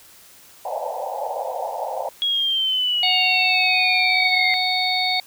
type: band-pass noise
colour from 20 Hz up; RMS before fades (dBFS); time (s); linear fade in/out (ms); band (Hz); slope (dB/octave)
white; -27; 0.65-2.09; 2; 500 to 910; 96
type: linear sweep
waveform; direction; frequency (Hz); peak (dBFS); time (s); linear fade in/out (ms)
sine; down; 3322 to 2093; -18; 2.22-4.54; 0
type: harmonic tone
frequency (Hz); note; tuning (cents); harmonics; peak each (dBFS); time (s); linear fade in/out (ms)
740; F#5; 0; 1 / 3 / 5 / 6; -24 / -24 / -24 / -24; 3.03-5.2; 2
effects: white hiss -48 dBFS RMS until 5.26 s